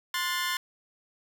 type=chord; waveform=20% pulse; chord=F# diminished; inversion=second; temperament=equal with one note detuned; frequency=1046.5 / 1452 / 1760 Hz; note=C6 / F#6 / A6; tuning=0 / -33 / 0 cents; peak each=-26 / -30 / -27 dBFS; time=0.14-0.57 s; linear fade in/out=2 ms; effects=none